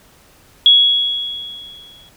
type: tone with exponential decay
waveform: sine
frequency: 3344 Hz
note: G#7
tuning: 11 cents sharp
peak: -4 dBFS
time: 0.66-2.09 s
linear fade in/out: 1 ms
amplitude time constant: 310 ms
effects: pink hiss -49 dBFS RMS until 2.16 s